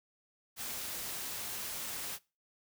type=noise; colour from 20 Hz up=white; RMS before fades=-40 dBFS; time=0.56-2.19 s; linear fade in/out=50 ms; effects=noise-tail reverb RT60 0.3 s tail -22 dB re dry